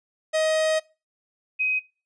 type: tone pair in turn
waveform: 45% pulse / sine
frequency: 630 / 2520 Hz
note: D#5 / D#7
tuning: +21 / +21 cents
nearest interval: 2 octaves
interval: 2400 cents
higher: second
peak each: -20 / -20 dBFS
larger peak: neither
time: 0.33-0.8 / 1.59-1.8 s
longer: first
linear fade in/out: 20 ms
effects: noise-tail reverb RT60 0.3 s tail -22 dB re dry + resampled to 22050 Hz